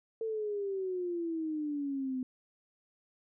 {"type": "exponential sweep", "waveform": "sine", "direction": "down", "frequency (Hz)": [451.9, 253.2], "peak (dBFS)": -32, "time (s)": [0.21, 2.23], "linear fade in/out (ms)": 2, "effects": []}